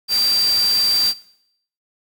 sine tone in noise, 4700 Hz, D8, 1 cent sharp, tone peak -15 dBFS, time 0.08-1.14 s, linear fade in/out 50 ms, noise white, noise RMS -27 dBFS, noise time 0.08-1.14 s, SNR +9 dB, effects noise-tail reverb RT60 0.7 s tail -19 dB re dry

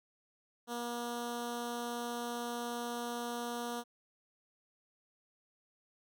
10% pulse tone with notch filter, 238.7 Hz, A#3, 41 cents sharp, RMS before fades -39 dBFS, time 0.67-3.84 s, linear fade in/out 50 ms, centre 2000 Hz, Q 1.6, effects none

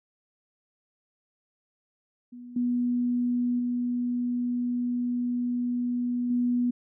sine tone with level steps, 244.1 Hz, B3, 20 cents flat, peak -40 / -23 / -25 / -22 dBFS, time 2.32-6.71 s, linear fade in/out 10 ms, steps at 2.56 / 3.59 / 6.3 s, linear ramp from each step 5 ms, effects none

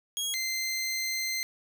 20% pulse tone pair in turn, 3299 / 2078 Hz, G#7 / C7, -12 / -12 cents, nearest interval minor sixth, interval 800 cents, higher first, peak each -24 dBFS, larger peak neither, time 0.17-0.34 / 0.34-1.43 s, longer second, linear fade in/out 0 ms, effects 9-bit

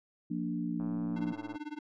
sine chord, Bb major, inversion second, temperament equal, 174.61 / 233.1 / 293.7 Hz, F3 / Bb3 / D4, 0 / 0 / 0 cents, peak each -36 dBFS, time 0.3-1.33 s, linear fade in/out 10 ms
click train, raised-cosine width 1 ms, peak -35 dBFS, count 85, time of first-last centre 0.8-1.557 s, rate 111 Hz
square tone with tremolo, 300 Hz, D4, 37 cents sharp, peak -36 dBFS, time 1.16-1.79 s, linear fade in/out 5 ms, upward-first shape sine, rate 18 Hz, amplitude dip 95%
effects low-pass 3000 Hz 12 dB/octave

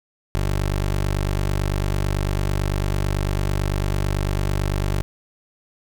20% pulse tone, 49 Hz, G1, in tune, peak -15 dBFS, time 0.35-5.02 s, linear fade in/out 0 ms, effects none

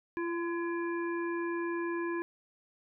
harmonic tone with a mistuned harmonic, 341.1 Hz, F4, 41 cents flat, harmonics 1 / 3 / 5 / 7, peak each -32 / -40 / -41 / -49 dBFS, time 0.17-2.22 s, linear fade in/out 0 ms, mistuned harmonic 5, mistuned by -24 cents, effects none

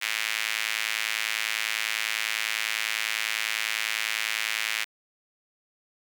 sawtooth tone with high-pass filter, 110 Hz, A2, in tune, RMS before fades -29 dBFS, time 0.01-4.85 s, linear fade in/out 20 ms, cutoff 2200 Hz, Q 2.2, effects none

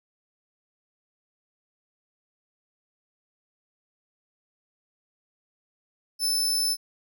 sawtooth tone, 5270 Hz, E8, 1 cent flat, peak -20 dBFS, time 6.19-6.77 s, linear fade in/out 50 ms, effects none

